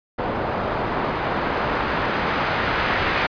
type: noise with low-pass filter sweep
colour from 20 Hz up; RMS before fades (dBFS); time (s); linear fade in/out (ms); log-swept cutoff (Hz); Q
white; -23; 0.18-3.27; 10; 860 to 1900; 0.94
effects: resampled to 11025 Hz